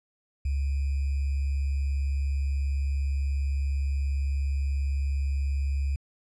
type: tone with sample-and-hold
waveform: sine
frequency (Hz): 69.3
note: C#2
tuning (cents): 0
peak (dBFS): -24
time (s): 0.45-5.96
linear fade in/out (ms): 5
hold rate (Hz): 2450
effects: resampled to 22050 Hz